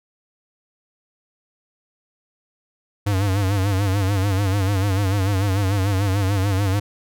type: tone with vibrato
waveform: square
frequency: 98 Hz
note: G2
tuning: in tune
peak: -18 dBFS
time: 3.06-6.8 s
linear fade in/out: 10 ms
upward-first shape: sine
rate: 6.8 Hz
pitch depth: 90 cents each way
effects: none